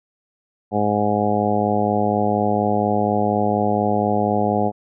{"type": "harmonic tone", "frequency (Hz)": 104.2, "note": "G#2", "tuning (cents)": 6, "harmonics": [1, 2, 3, 4, 5, 6, 7, 8], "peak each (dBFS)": [-27, -22, -27, -25, -25, -27, -22, -26], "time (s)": [0.71, 4.72], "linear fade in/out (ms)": 50, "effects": []}